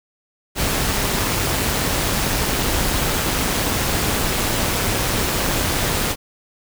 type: noise with amplitude modulation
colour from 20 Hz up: pink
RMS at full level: -18 dBFS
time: 0.55-6.16 s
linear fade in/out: 50 ms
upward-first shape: sine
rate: 204 Hz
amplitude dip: 50%
effects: none